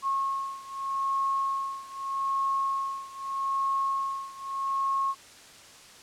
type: beating tone pair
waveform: sine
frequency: 1088 / 1088.81 Hz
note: C#6 / C#6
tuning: -33 / -31 cents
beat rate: 0.81 Hz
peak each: -29 / -31 dBFS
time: 0.02-5.15 s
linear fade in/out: 50 ms
effects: white hiss -50 dBFS RMS until 6.02 s + low-pass 8000 Hz 12 dB/octave